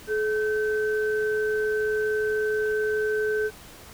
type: tone pair together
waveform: sine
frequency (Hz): 428.2 / 1538.3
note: A4 / G6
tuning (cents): -47 / -33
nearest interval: octave + minor seventh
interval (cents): 2214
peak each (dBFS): -23 / -29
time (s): 0.07-3.51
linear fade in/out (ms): 50
effects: pink hiss -46 dBFS RMS until 3.93 s